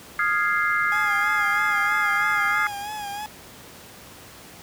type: chord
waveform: sine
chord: F minor seventh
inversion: third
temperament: equal with one note detuned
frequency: 1232.3 / 1396.9 / 1661.2 / 2093 Hz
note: Eb6 / F6 / Ab6 / C7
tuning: -17 / 0 / 0 / 0 cents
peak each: -25 dBFS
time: 0.19-2.67 s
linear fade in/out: 2 ms
type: tone with vibrato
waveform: 40% pulse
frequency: 828 Hz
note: G#5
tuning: 5 cents flat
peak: -29 dBFS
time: 0.92-3.26 s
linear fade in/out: 0 ms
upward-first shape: sine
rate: 3.1 Hz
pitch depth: 53 cents each way
effects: pink hiss -44 dBFS RMS until 4.62 s + high-pass 80 Hz 12 dB/octave